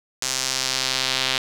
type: tone with band-pass filter sweep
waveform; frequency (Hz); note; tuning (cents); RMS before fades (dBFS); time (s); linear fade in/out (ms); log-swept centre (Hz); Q
sawtooth; 130.81; C3; 0; -24; 0.22-1.38; 2; 6400 to 3600; 1.7
effects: 7-bit